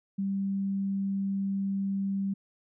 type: tone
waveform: sine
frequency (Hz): 196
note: G3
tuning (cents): 0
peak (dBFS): -27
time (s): 0.18-2.34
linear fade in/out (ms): 10
effects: none